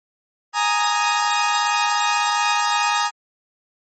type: chord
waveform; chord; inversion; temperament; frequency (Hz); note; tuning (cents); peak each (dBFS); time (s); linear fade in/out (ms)
sawtooth; Ab suspended second; none; equal; 830.6 / 932.3 / 1244.5; Ab5 / Bb5 / Eb6; 0 / 0 / 0; -18; 0.53-3.11; 50
effects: MP3 32 kbps